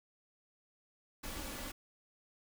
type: noise with comb filter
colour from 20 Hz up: pink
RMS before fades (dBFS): -43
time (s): 1.23-1.72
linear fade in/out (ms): 10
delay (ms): 3.5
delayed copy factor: +0.5
effects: none